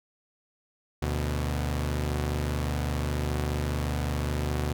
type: tone pair together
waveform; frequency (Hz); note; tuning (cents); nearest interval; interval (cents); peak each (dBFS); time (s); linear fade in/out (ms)
sawtooth; 74.25 / 123.47; D2 / B2; +20 / 0; major sixth; 880; -24 / -28; 1.02-4.73; 5
effects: none